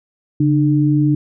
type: tone pair together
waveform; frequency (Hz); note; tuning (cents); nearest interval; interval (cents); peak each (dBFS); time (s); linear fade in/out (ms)
sine; 142.17 / 301; C#3 / D4; +44 / +43; octave + minor second; 1299; -14; 0.4-1.15; 5
effects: none